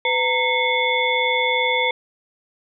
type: tone cluster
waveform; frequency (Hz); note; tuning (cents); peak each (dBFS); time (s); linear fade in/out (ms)
sine; 502 / 920 / 2055 / 2178 / 3467; B4 / A#5 / C7 / C#7 / A7; +28 / -23 / -32 / -31 / -26; -23 / -23 / -29 / -21 / -25; 0.05-1.91; 2
effects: none